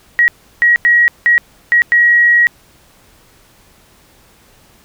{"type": "tone bursts at uneven times", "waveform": "sine", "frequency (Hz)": 1904, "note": "A#6", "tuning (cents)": 36, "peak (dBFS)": -6, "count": 6, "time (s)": [[0.19, 0.28], [0.62, 0.76], [0.85, 1.08], [1.26, 1.38], [1.72, 1.82], [1.92, 2.47]], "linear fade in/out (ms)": 0, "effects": ["pink hiss -48 dBFS RMS until 4.84 s"]}